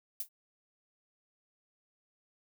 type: noise with exponential decay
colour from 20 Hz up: violet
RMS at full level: -30 dBFS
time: 0.2-0.29 s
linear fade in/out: 5 ms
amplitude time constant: 18 ms
effects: none